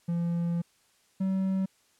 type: tone pair in turn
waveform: triangle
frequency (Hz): 170.8 / 190.72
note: F3 / G3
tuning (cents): -38 / -47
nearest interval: major second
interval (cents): 191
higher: second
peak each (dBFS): -24 / -23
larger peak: second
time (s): 0.08-0.62 / 1.2-1.66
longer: first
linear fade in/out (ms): 10
effects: white hiss -66 dBFS RMS until 1.99 s + low-pass 10000 Hz 12 dB/octave